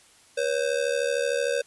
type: ring-modulated tone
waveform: square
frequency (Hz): 520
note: C5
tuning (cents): -11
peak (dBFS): -21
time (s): 0.37-1.62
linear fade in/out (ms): 10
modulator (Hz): 36.6
effects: white hiss -56 dBFS RMS until 1.66 s + resampled to 24000 Hz